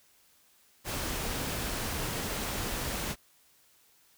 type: noise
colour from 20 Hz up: pink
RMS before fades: -34 dBFS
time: 0.84-3.16 s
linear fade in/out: 50 ms
effects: white hiss -64 dBFS RMS until 4.17 s